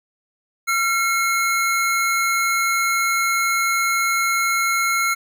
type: tone pair together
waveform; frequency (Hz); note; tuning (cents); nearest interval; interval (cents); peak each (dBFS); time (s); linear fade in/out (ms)
square; 1365 / 2167; F6 / C#7; -40 / -40; minor sixth; 800; -21; 0.67-5.15; 20
effects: none